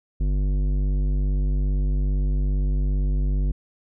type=tone with tanh clipping; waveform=triangle; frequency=48.8 Hz; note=G1; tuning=7 cents flat; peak=-21 dBFS; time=0.2-3.52 s; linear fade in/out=10 ms; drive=17 dB; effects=none